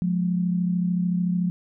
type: tone pair together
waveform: sine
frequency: 177.43 / 211 Hz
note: F3 / G#3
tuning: +28 / +28 cents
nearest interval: minor third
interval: 300 cents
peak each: -21 / -29 dBFS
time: 0.02-1.5 s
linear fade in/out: 0 ms
effects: none